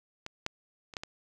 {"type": "clicks", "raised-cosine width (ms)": 0.2, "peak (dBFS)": [-21, -14, -28, -17, -21], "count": 5, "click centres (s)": [0.264, 0.464, 0.938, 0.968, 1.035], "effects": []}